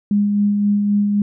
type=tone with tremolo; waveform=sine; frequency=204.8 Hz; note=G#3; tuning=24 cents flat; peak=-12 dBFS; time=0.11-1.22 s; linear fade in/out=2 ms; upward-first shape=sine; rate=3.8 Hz; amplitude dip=30%; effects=none